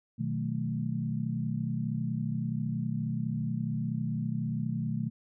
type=chord; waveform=sine; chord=B dominant seventh; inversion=none; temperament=equal; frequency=123.47 / 155.56 / 185 / 220 Hz; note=B2 / D#3 / F#3 / A3; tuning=0 / 0 / 0 / 0 cents; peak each=-34 / -34 / -38 / -34 dBFS; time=0.18-5.1 s; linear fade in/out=20 ms; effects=none